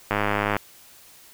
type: click train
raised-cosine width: 0.5 ms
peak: -7 dBFS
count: 48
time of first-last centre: 0.11-0.566 s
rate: 103 Hz
effects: white hiss -50 dBFS RMS until 1.33 s